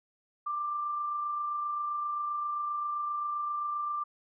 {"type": "tone with amplitude modulation", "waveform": "sine", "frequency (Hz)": 1183, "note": "D6", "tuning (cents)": 12, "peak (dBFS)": -29, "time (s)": [0.46, 4.04], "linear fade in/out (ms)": 10, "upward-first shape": "sine", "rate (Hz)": 27.6, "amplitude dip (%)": 25, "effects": []}